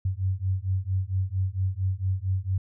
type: beating tone pair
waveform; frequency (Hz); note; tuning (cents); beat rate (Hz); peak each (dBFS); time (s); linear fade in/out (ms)
sine; 92.5 / 96.9; F#2 / G2; 0 / -20; 4.4; -27; 0.05-2.58; 5
effects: none